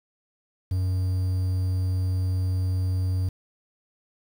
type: tone with quantisation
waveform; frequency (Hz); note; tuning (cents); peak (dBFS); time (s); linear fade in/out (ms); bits
triangle; 92.5; F#2; 0; -20; 0.71-3.29; 5; 8
effects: none